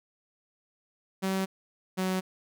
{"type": "tone pair in turn", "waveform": "sawtooth", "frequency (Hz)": [191, 186.75], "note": ["G3", "F#3"], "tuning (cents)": [-45, 16], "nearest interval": "unison", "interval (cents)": 39, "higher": "first", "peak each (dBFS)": -23, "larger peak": "neither", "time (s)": [[1.22, 1.46], [1.97, 2.21]], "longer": "neither", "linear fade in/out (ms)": 20, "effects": []}